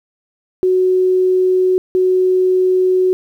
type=tone pair in turn; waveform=sine; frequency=370 / 370 Hz; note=F#4 / F#4; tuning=0 / 0 cents; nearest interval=unison; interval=0 cents; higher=neither; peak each=-10 dBFS; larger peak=neither; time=0.63-1.78 / 1.95-3.13 s; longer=second; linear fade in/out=0 ms; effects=8-bit